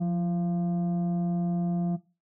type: tone with frequency modulation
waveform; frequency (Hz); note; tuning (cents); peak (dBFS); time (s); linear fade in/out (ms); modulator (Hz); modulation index
sine; 175.2; F3; +6; -23; 0-1.97; 20; 515; 0.34
effects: noise-tail reverb RT60 0.3 s tail -19 dB re dry + tanh soft clip ceiling -20 dBFS